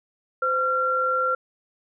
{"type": "tone pair together", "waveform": "sine", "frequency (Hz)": [514, 1372.2], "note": ["C5", "F6"], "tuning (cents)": [-31, -31], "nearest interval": "octave + perfect fourth", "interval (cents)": 1700, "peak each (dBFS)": [-26, -21], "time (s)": [0.42, 1.35], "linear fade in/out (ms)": 5, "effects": []}